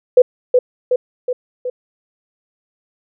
sine tone with echo, 500 Hz, B4, 21 cents sharp, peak -3 dBFS, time 0.17-0.22 s, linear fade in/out 5 ms, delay 370 ms, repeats 4, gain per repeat -4 dB, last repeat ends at 1.7 s, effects none

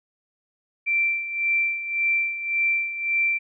sine tone with tremolo, 2349 Hz, D7, in tune, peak -18 dBFS, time 0.86-3.39 s, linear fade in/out 20 ms, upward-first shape sine, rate 1.8 Hz, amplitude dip 70%, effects none

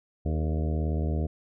harmonic tone with a mistuned harmonic, 77.78 Hz, D#2, in tune, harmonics 1 / 2 / 3 / 4 / 5 / 6 / 7 / 8 / 9, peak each -26 / -32 / -36 / -38 / -40 / -42 / -43 / -44 / -45 dBFS, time 0.25-1.27 s, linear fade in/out 10 ms, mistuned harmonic 5, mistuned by +58 cents, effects none

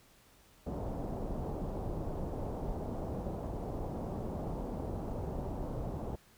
pink low-pass noise, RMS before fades -38 dBFS, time 0.66-6.16 s, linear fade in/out 10 ms, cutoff 810 Hz, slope 24 dB/octave, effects pink hiss -63 dBFS RMS until 6.37 s

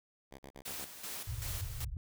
5% pulse tone bursts, 68.4 Hz, C#2, 23 cents flat, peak -37 dBFS, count 5, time 0.31-0.858 s, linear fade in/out 10 ms, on 76 ms, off 42 ms
white noise with tremolo, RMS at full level -42 dBFS, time 0.65-1.85 s, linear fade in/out 10 ms, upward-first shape square, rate 2.6 Hz, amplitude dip 60%
white low-pass noise, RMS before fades -40 dBFS, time 1.27-1.97 s, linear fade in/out 2 ms, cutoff 130 Hz, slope 96 dB/octave
effects none

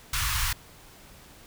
pink band-stop noise, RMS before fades -27 dBFS, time 0.13-0.53 s, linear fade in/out 5 ms, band 120 to 960 Hz, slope 48 dB/octave, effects pink hiss -51 dBFS RMS until 1.46 s

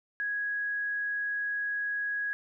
sine tone, 1661.2 Hz, G#6, in tune, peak -29 dBFS, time 0.2-2.33 s, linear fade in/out 0 ms, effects none

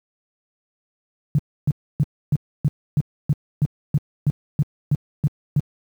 sine tone bursts, 146.83 Hz, D3, in tune, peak -13 dBFS, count 14, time 1.35-5.596 s, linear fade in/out 0 ms, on 34 ms, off 290 ms, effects high-pass 80 Hz 12 dB/octave + 8-bit

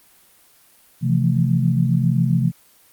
sine chord, F major seventh, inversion second, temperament equal with one note detuned, 130.81 / 164.81 / 172.31 / 220 Hz, C3 / E3 / F3 / A3, 0 / 0 / -23 / 0 cents, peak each -18 / -21 / -21 / -24 dBFS, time 1.01-2.52 s, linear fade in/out 50 ms, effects white hiss -53 dBFS RMS until 2.92 s + Opus 24 kbps

